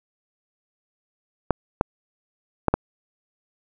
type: clicks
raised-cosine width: 1 ms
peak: -3 dBFS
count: 4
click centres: 1.507 / 1.811 / 2.683 / 2.74 s
effects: none